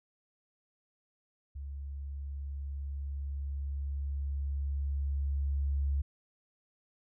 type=tone with level ramp; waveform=sine; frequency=69.9 Hz; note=C#2; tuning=15 cents sharp; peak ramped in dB=-38 to -27 dBFS; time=1.55-6.02 s; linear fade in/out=10 ms; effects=none